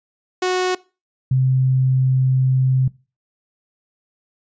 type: tone pair in turn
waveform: sawtooth / sine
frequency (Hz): 367.2 / 130.43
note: F#4 / C3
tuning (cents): -13 / -5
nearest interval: octave + tritone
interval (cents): 1792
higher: first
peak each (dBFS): -13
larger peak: neither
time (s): 0.42-0.75 / 1.31-2.88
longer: second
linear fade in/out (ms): 5
effects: noise-tail reverb RT60 0.3 s tail -21 dB re dry + resampled to 16000 Hz